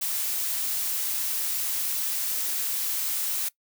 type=noise; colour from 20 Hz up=blue; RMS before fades=-28 dBFS; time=0.01-3.49 s; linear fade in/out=10 ms; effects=noise-tail reverb RT60 0.1 s tail -21 dB re dry